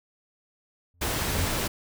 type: tone with exponential growth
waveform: triangle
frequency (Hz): 87.31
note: F2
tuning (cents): 0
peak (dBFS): -20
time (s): 0.94-1.45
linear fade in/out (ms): 0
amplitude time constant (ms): 110
type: noise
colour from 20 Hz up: pink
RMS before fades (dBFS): -28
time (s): 1.01-1.68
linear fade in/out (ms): 10
effects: none